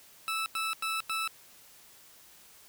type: tone bursts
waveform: 20% pulse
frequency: 1313 Hz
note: E6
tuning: 7 cents flat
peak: -25 dBFS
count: 4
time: 0.28-1.276 s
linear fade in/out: 0 ms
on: 180 ms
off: 92 ms
effects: white hiss -56 dBFS RMS until 2.68 s